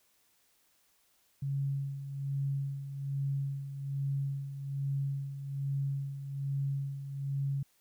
sine tone with tremolo, 138.59 Hz, C#3, in tune, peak -29 dBFS, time 1.42-7.63 s, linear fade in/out 5 ms, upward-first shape sine, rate 1.2 Hz, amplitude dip 65%, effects white hiss -70 dBFS RMS until 7.8 s

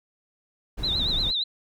brown noise, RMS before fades -31 dBFS, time 0.77-1.32 s, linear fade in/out 20 ms
sine tone with vibrato, 3824 Hz, A#7, 43 cents sharp, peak -23 dBFS, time 0.83-1.44 s, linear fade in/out 10 ms, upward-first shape triangle, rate 8.6 Hz, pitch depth 150 cents each way
effects none

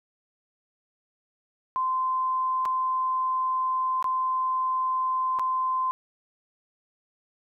sine tone with dropouts, 1035 Hz, C6, 19 cents flat, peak -23 dBFS, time 1.76-5.91 s, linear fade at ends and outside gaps 0 ms, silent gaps 2.653-2.657 / 4.026-4.043 / 5.388-5.395 s, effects none

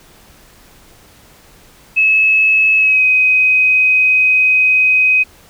sine tone with pitch glide, 2588 to 2517 Hz, E7 to D#7, -32 to +19 cents, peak -8 dBFS, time 1.96-5.24 s, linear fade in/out 20 ms, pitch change -49 cents, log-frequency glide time 2.77-3.04 s, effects pink hiss -45 dBFS RMS until 5.49 s

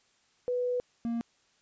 sine / triangle tone pair in turn, 493.9 / 233.1 Hz, B4 / A#3, 0 / 0 cents, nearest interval octave + minor second, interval 1300 cents, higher first, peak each -27 dBFS, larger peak neither, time 0.48-0.8 / 1.05-1.21 s, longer first, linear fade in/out 0 ms, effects white hiss -68 dBFS RMS until 1.61 s + resampled to 16000 Hz

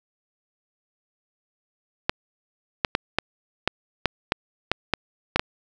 clicks, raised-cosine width 0.3 ms, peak -3 dBFS, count 11, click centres 2.095 / 2.848 / 2.951 / 3.186 / 3.676 / 4.057 / 4.321 / 4.716 / 4.937 / 5.36 / 5.395 s, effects none

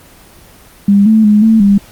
sine tone with pitch steps, 200.8 / 219.5 / 209.5 / 222.5 / 200.4 Hz, G3 / A3 / G#3 / A3 / G3, +42 / -4 / +15 / +20 / +38 cents, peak -4 dBFS, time 0.88-1.78 s, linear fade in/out 5 ms, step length 180 ms, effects pink hiss -40 dBFS RMS until 1.91 s + Opus 24 kbps

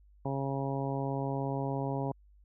harmonic tone, 136.9 Hz, C#3, 21 cents flat, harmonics 1 / 2 / 3 / 4 / 5 / 6 / 7, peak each -34 / -37 / -39 / -40 / -41 / -42 / -42 dBFS, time 0.25-2.12 s, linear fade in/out 5 ms, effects added 50 Hz sine -57 dBFS peak until 2.44 s

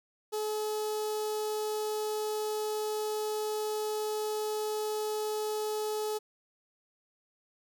sawtooth tone with notch filter, 427.2 Hz, G#4, 49 cents sharp, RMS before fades -33 dBFS, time 0.32-6.19 s, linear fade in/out 20 ms, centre 2000 Hz, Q 0.68, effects none

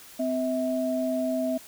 sine tone pair together, 256.7 / 646.8 Hz, C4 / E5, -33 / -33 cents, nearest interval octave + major third, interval 1600 cents, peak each -27 dBFS, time 0.19-1.58 s, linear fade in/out 10 ms, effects white hiss -48 dBFS RMS until 1.67 s

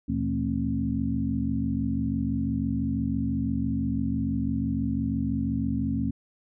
sine tone cluster, 76.8 / 120.5 / 168.5 / 222.9 / 268.9 Hz, D#2 / B2 / E3 / A3 / C4, -22 / -42 / +38 / +23 / +47 cents, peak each -32 / -33 / -34 / -29 / -29 dBFS, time 0.08-6.11 s, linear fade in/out 10 ms, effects none

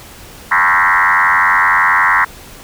sine tone with frequency modulation, 1461 Hz, F#6, 22 cents flat, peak -8 dBFS, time 0.51-2.25 s, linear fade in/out 10 ms, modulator 90.9 Hz, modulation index 5.9, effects pink hiss -36 dBFS RMS until 2.63 s

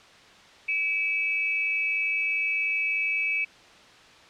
sine tone pair together, 2302 / 2595 Hz, D7 / E7, -35 / -28 cents, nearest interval major second, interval 207 cents, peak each -26 dBFS, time 0.68-3.45 s, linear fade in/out 10 ms, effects white hiss -51 dBFS RMS until 4.29 s + low-pass 4000 Hz 12 dB/octave

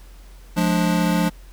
square chord, D diminished, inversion first, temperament just, 176.2 / 211.4 / 293.7 Hz, F3 / Ab3 / D4, +16 / +31 / 0 cents, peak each -20 / -24 / -25 dBFS, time 0.56-1.3 s, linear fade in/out 20 ms, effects added 44 Hz sine -40 dBFS peak until 1.52 s + pink hiss -52 dBFS RMS until 1.52 s

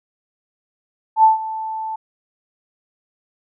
sine tone with ADSR envelope, 880 Hz, A5, in tune, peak -6 dBFS, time 1.16-1.96 s, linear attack 76 ms, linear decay 140 ms, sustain -17 dB, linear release 7 ms, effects none

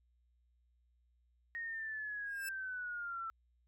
sine linear sweep, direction down, 1868 to 1327 Hz, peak -39 dBFS, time 1.55-3.3 s, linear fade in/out 0 ms
10% pulse tone with exponential growth, 2637 Hz, E7, in tune, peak -31 dBFS, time 2.26-2.49 s, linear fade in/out 5 ms, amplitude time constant 48 ms
effects added 60 Hz sine -70 dBFS peak until 3.67 s

